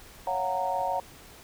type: chord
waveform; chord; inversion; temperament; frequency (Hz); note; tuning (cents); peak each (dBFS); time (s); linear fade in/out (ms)
sine; Gb major seventh; second; just; 555 / 693.7 / 740 / 925; Db5 / F5 / Gb5 / Bb5; +2 / -12 / 0 / -14; -33 / -35 / -30 / -30; 0.27-1; 2
effects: pink hiss -50 dBFS RMS until 1.43 s